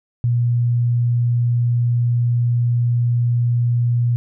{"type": "tone", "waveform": "sine", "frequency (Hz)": 120, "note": "B2", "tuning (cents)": -49, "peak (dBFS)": -14, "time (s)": [0.24, 4.16], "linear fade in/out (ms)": 0, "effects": []}